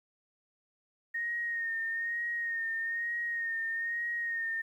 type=tone with vibrato; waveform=sine; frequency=1852 Hz; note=A#6; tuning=12 cents flat; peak=-31 dBFS; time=1.14-4.62 s; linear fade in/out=10 ms; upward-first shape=sine; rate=1.1 Hz; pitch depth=33 cents each way; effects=11-bit